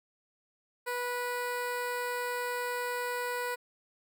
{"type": "tone with notch filter", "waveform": "15% pulse", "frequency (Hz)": 490, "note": "B4", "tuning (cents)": -14, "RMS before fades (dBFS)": -34, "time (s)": [0.86, 3.56], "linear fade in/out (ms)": 20, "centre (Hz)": 5900, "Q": 1.8, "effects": []}